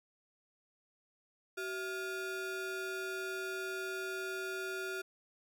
square ring-modulated tone, 518 Hz, C5, 17 cents flat, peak -35 dBFS, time 1.57-5.02 s, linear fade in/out 10 ms, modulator 897 Hz, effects none

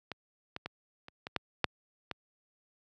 clicks, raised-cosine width 0.3 ms, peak -22 / -21 / -21 / -30 / -23 / -13 / -8 / -19 dBFS, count 8, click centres 0.117 / 0.564 / 0.66 / 1.084 / 1.269 / 1.363 / 1.643 / 2.113 s, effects high-pass 80 Hz 12 dB/octave

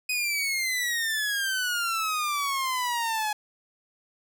sawtooth exponential sweep, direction down, 2514 to 837 Hz, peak -22 dBFS, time 0.09-3.33 s, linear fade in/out 5 ms, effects none

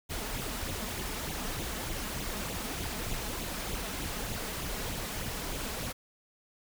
pink noise with flanger, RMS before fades -36 dBFS, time 0.09-5.93 s, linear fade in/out 20 ms, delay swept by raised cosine 0.28 to 4.78 ms, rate 3.3 Hz, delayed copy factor +0.6, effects none

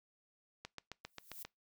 click train, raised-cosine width 0.2 ms, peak -27 dBFS, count 7, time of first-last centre 0.65-1.45 s, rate 7.5 Hz
violet noise with exponential growth, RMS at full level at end -45 dBFS, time 1.04-1.43 s, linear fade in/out 5 ms, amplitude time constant 84 ms
effects noise-tail reverb RT60 0.2 s tail -24 dB re dry

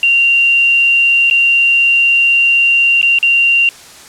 sine tone with dropouts, 2768 Hz, F7, 16 cents flat, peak -7 dBFS, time 0.03-3.69 s, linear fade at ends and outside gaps 1 ms, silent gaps 1.3-1.31 / 3.015-3.028 / 3.187-3.228 s, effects white hiss -36 dBFS RMS until 4.08 s + low-pass 9000 Hz 12 dB/octave

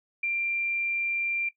sine tone, 2373 Hz, D7, 17 cents sharp, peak -25 dBFS, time 0.23-1.49 s, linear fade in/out 5 ms, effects noise-tail reverb RT60 0.1 s tail -18 dB re dry

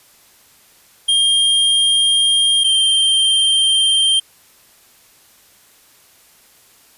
square tone pair in turn, 3212 / 3159 Hz, G7 / G7, +41 / +13 cents, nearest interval unison, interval 28 cents, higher first, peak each -12 dBFS, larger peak neither, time 1.08-2.64 / 2.64-4.2 s, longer neither, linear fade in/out 10 ms, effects white hiss -50 dBFS RMS until 6.97 s + resampled to 32000 Hz

